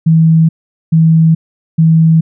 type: tone bursts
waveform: sine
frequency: 161.8 Hz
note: E3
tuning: 32 cents flat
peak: -4 dBFS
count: 3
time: 0.06-2.21 s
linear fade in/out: 10 ms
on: 430 ms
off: 430 ms
effects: none